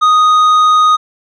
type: tone with tanh clipping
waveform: sine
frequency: 1244.5 Hz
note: D#6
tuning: in tune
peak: -7 dBFS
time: 0.01-0.97 s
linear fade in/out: 20 ms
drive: 7 dB
effects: none